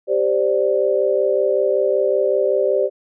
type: chord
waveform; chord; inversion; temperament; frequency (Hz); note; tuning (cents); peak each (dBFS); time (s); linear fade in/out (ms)
sine; G suspended fourth; none; just; 392 / 522.7 / 588; G4 / C5 / D5; 0 / -2 / +2; -19; 0.07-2.9; 50
effects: none